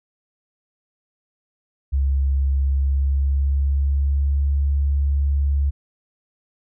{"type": "tone with pitch glide", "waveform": "sine", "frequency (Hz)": [68.3, 70.34], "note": ["C#2", "C#2"], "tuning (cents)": [-25, 26], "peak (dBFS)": -16, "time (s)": [1.92, 5.71], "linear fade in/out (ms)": 20, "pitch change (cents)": 51, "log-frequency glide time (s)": [2.66, 4.49], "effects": []}